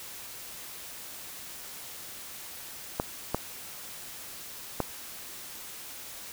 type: clicks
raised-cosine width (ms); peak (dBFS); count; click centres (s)
1; -12; 3; 2.999 / 3.346 / 4.803
effects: white hiss -43 dBFS RMS until 6.32 s